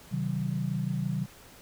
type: chord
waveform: sine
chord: C diminished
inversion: none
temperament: just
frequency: 130.81 / 156.98 / 188.37 Hz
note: C3 / Eb3 / Gb3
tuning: 0 / +16 / +31 cents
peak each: -32 dBFS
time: 0.11-1.26 s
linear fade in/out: 20 ms
effects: pink hiss -52 dBFS RMS until 1.61 s